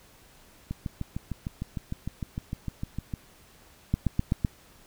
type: two click trains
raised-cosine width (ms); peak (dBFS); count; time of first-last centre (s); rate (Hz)
5; -19 / -11; 17 / 5; 0.71-3.138 / 3.94-4.448; 6.59 / 7.87
effects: pink hiss -56 dBFS RMS until 4.86 s